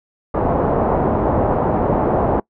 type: low-pass noise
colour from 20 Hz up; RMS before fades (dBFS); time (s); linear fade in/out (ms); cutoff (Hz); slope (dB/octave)
white; -17; 0.34-2.4; 5; 840; 24
effects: noise-tail reverb RT60 0.1 s tail -24 dB re dry